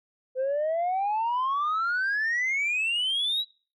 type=exponential sweep; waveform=sine; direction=up; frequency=507 to 3951 Hz; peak=-22 dBFS; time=0.35-3.45 s; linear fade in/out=50 ms; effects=noise-tail reverb RT60 0.4 s tail -25 dB re dry + tanh soft clip ceiling -22 dBFS